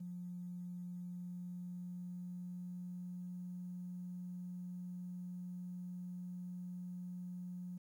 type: tone with pitch glide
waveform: triangle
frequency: 177.8 to 179.35 Hz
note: F3 to F3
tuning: +31 to +46 cents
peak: -39 dBFS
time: 0-7.78 s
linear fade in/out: 10 ms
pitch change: +15 cents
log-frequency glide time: 1.04-3.37 s
effects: tanh soft clip ceiling -41 dBFS + 12-bit